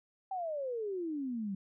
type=exponential sweep; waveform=sine; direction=down; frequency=784 to 188.5 Hz; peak=-34 dBFS; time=0.31-1.55 s; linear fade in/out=5 ms; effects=none